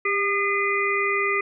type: harmonic tone with a mistuned harmonic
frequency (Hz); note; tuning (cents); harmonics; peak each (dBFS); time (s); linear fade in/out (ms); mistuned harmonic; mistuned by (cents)
406.3; G#4; -38; 1 / 3 / 5 / 6; -26 / -26 / -24 / -28; 0.05-1.41; 5; 1; -35
effects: none